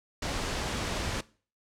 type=noise; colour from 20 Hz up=pink; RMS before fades=-32 dBFS; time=0.22-1.21 s; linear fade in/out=5 ms; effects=noise-tail reverb RT60 0.4 s tail -20 dB re dry + low-pass 7000 Hz 12 dB/octave